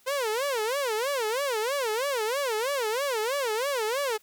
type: tone with vibrato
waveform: sawtooth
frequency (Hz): 495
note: B4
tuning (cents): +4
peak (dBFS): -22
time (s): 0.06-4.18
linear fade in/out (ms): 20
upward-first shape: sine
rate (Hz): 3.1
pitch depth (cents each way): 260
effects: white hiss -61 dBFS RMS until 4.22 s